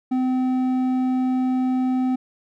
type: tone with hard clipping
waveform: sine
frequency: 256.3 Hz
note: C4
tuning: 36 cents flat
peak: -20 dBFS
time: 0.11-2.16 s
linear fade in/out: 10 ms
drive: 6 dB
effects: none